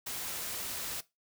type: noise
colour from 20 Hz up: white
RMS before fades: -38 dBFS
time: 0.06-1.01 s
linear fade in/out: 10 ms
effects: noise-tail reverb RT60 0.2 s tail -18 dB re dry